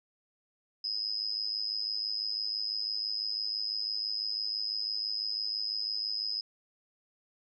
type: tone with amplitude modulation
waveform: sine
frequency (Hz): 5060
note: D#8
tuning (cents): +28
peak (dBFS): -27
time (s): 0.84-6.41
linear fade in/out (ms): 5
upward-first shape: sine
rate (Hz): 106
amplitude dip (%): 90
effects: none